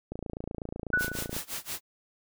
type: click train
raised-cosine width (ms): 2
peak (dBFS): -22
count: 36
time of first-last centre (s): 0.12-1.366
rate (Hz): 28.1
type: tone with exponential decay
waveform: sine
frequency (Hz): 1480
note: F#6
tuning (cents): 0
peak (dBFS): -20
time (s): 0.93-1.36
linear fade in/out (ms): 5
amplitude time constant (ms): 93
type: noise with tremolo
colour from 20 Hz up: white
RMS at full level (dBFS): -34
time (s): 0.98-1.81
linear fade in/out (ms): 50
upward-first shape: sine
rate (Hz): 5.7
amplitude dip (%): 95
effects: none